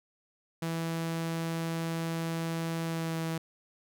sawtooth tone with pitch glide, 164.8 to 163 Hz, E3 to E3, 0 to -19 cents, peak -27 dBFS, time 0.62-3.38 s, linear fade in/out 5 ms, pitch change -19 cents, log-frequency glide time 2.84-3.18 s, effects none

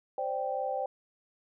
sine chord, C suspended second, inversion none, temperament equal, 523.3 / 587.3 / 784 Hz, C5 / D5 / G5, 0 / 0 / 0 cents, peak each -34 / -36 / -33 dBFS, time 0.18-0.86 s, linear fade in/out 2 ms, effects none

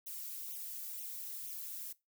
violet noise with flanger, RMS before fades -44 dBFS, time 0.06-1.93 s, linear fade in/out 10 ms, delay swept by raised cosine 0.31 to 2.81 ms, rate 2.1 Hz, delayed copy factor +1, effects noise-tail reverb RT60 0.2 s tail -19 dB re dry

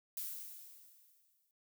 violet noise with exponential decay, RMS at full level -40 dBFS, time 0.17-1.51 s, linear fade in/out 1 ms, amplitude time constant 290 ms, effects noise-tail reverb RT60 0.2 s tail -25 dB re dry

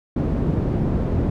white low-pass noise, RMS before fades -21 dBFS, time 0.16-1.3 s, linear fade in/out 5 ms, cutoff 220 Hz, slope 12 dB/octave, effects none

